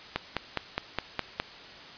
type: click train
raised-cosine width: 0.3 ms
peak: -11 dBFS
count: 7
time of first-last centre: 0.16-1.4 s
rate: 4.84 Hz
effects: white hiss -46 dBFS RMS until 1.97 s + resampled to 11025 Hz